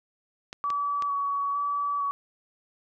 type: clicks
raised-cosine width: 0.2 ms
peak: -20 dBFS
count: 3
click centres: 0.529 / 0.703 / 1.023 s
type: tone with vibrato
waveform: sine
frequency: 1138 Hz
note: C#6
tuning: 45 cents sharp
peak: -25 dBFS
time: 0.64-2.11 s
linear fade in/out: 0 ms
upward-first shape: square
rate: 1.1 Hz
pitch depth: 15 cents each way
effects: none